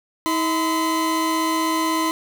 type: tone pair together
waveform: 40% pulse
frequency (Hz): 321.2 / 1019.7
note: E4 / C6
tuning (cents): -45 / -45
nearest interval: octave + minor sixth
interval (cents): 2000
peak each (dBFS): -21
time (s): 0.26-2.11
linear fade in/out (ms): 0
effects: none